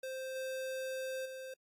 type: tone with level steps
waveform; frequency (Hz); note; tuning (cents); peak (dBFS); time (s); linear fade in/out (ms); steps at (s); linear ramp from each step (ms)
square; 523.3; C5; 0; -40 / -38 / -44; 0.03-1.54; 5; 0.35 / 1.25; 10
effects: AAC 64 kbps